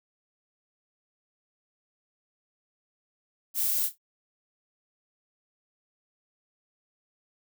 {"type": "noise with echo", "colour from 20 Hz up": "violet", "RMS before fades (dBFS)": -27, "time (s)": [3.54, 3.9], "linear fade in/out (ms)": 50, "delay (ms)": 28, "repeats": 3, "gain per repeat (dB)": -12, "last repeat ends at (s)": 3.984, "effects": []}